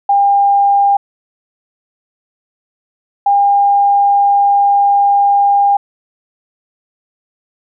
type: tone pair in turn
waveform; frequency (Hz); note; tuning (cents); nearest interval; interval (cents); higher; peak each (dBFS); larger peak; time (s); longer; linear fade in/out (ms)
sine; 802 / 804.9; G5 / G5; +39 / +46; unison; 7; second; -7; neither; 0.09-0.97 / 3.26-5.77; second; 5
effects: none